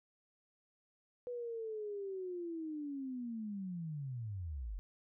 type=linear sweep; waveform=sine; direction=down; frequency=493.9 to 41.96 Hz; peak=-39 dBFS; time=1.27-4.79 s; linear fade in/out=0 ms; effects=none